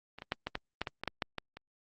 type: clicks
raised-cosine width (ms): 0.3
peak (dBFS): -29 / -26 / -14 / -18 / -17 / -16 / -20 / -20 / -16 / -15 / -20 / -29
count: 12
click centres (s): 0.186 / 0.221 / 0.321 / 0.47 / 0.554 / 0.816 / 0.872 / 1.036 / 1.077 / 1.222 / 1.383 / 1.57
effects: Opus 32 kbps